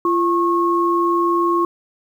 sine tone pair together, 343.4 / 1090.2 Hz, F4 / C#6, -29 / -29 cents, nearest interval octave + minor sixth, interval 2000 cents, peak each -17 dBFS, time 0.05-1.65 s, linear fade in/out 2 ms, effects 8-bit

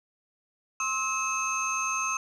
sine tone cluster, 1065 / 1295 / 2592 / 6340 Hz, C6 / E6 / E7 / G8, +30 / -31 / -30 / +19 cents, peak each -31 dBFS, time 0.8-2.17 s, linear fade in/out 2 ms, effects tanh soft clip ceiling -20 dBFS

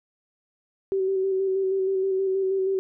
sine tone with vibrato, 382.9 Hz, G4, 41 cents flat, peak -21 dBFS, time 0.92-2.79 s, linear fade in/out 0 ms, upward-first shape square, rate 6.3 Hz, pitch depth 21 cents each way, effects none

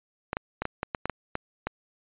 clicks, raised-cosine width 0.5 ms, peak -13 dBFS, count 10, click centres 0.331 / 0.369 / 0.62 / 0.654 / 0.831 / 0.948 / 1.056 / 1.097 / 1.354 / 1.67 s, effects resampled to 8000 Hz

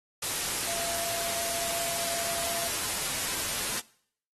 sine tone in noise, 681 Hz, F5, 44 cents flat, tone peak -38 dBFS, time 0.67-2.68 s, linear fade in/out 5 ms, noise white, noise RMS -31 dBFS, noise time 0.22-3.8 s, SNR -10 dB, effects noise-tail reverb RT60 0.6 s tail -21 dB re dry + AAC 32 kbps

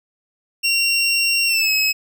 25% pulse tone with pitch glide, 2749 to 2565 Hz, F7 to E7, -28 to -48 cents, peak -12 dBFS, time 0.63-1.93 s, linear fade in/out 20 ms, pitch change -120 cents, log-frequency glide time 1.46-1.7 s, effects none

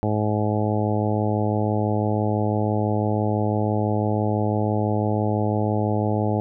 harmonic tone, 106 Hz, G#2, 36 cents sharp, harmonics 1 / 2 / 3 / 4 / 5 / 6 / 7 / 8, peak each -23 / -26 / -28 / -29 / -30 / -31 / -31 / -32 dBFS, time 0.03-6.4 s, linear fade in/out 0 ms, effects none

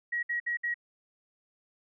sine tone bursts, 1905 Hz, A#6, 37 cents sharp, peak -28 dBFS, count 4, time 0.12-0.743 s, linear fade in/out 10 ms, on 110 ms, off 61 ms, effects none

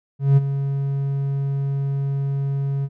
triangle tone with ADSR envelope, 138.59 Hz, C#3, in tune, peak -7 dBFS, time 0.19-2.89 s, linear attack 180 ms, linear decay 26 ms, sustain -11 dB, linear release 49 ms, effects none

